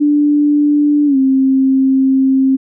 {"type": "tone with pitch glide", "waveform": "sine", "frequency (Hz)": [293.7, 266.2], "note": ["D4", "C4"], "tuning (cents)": [0, 30], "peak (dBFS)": -8, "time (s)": [0, 2.57], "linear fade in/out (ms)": 20, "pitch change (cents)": -170, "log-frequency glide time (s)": [1.06, 1.17], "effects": []}